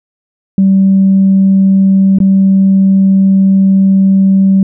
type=tone with dropouts; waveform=sine; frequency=193.1 Hz; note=G3; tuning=26 cents flat; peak=-3 dBFS; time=0.58-4.63 s; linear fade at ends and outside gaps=2 ms; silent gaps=2.186-2.202 s; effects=tanh soft clip ceiling 0 dBFS